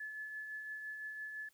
sine tone with tremolo, 1723 Hz, A6, 37 cents flat, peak -40 dBFS, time 0-1.49 s, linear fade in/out 5 ms, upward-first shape triangle, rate 5.9 Hz, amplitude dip 40%, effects white hiss -72 dBFS RMS until 1.53 s

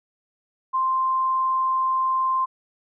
sine tone, 1046.5 Hz, C6, in tune, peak -19 dBFS, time 0.73-2.46 s, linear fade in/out 20 ms, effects none

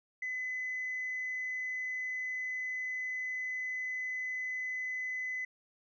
sine tone, 2017 Hz, B6, 36 cents sharp, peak -33 dBFS, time 0.22-5.45 s, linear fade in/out 5 ms, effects tanh soft clip ceiling -30 dBFS

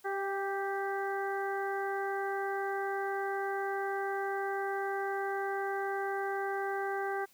harmonic tone with a mistuned harmonic, 392 Hz, G4, in tune, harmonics 1 / 2 / 3 / 4 / 5, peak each -35 / -36 / -43 / -39 / -46 dBFS, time 0.04-7.26 s, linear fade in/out 20 ms, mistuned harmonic 2, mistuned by +17 cents, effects white hiss -64 dBFS RMS until 7.33 s

